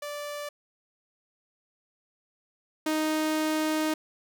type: tone pair in turn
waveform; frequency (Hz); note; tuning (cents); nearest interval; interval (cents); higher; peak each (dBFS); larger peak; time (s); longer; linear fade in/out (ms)
sawtooth; 585 / 311; D5 / D#4; -7 / -1; major seventh; 1094; first; -30 / -21; second; 0.02-0.49 / 2.86-3.94; second; 5
effects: none